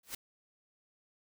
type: noise with exponential growth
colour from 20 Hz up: white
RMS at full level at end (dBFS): -35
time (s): 0.03-0.15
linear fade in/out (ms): 5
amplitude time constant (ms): 26
effects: none